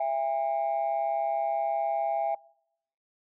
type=tone pair together; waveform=sine; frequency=668 / 807.2 Hz; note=E5 / G#5; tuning=+23 / -49 cents; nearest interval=minor third; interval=328 cents; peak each=-27 dBFS; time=0-2.35 s; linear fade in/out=5 ms; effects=noise-tail reverb RT60 0.8 s tail -25 dB re dry + tanh soft clip ceiling -21 dBFS